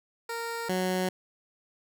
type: tone pair in turn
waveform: 15% pulse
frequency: 463.4 / 184.59 Hz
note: A#4 / F#3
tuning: -10 / -4 cents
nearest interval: octave + major third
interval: 1594 cents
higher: first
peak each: -26 / -20 dBFS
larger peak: second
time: 0.29-0.69 / 0.69-1.09 s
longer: neither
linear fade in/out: 5 ms
effects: none